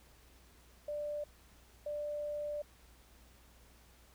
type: tone bursts at uneven times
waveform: sine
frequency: 591 Hz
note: D5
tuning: 11 cents sharp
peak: -36 dBFS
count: 2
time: 0.88-1.24 / 1.86-2.62 s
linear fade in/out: 5 ms
effects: added 60 Hz sine -62 dBFS peak until 4.14 s + pink hiss -64 dBFS RMS until 4.14 s